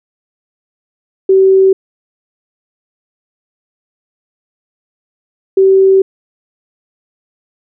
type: tone pair in turn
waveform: sine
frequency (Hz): 383 / 384.5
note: G4 / G4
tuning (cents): -40 / -33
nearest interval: unison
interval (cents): 7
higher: second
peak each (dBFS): -4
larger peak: neither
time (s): 1.29-1.73 / 5.57-6.02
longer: second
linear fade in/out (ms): 5
effects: none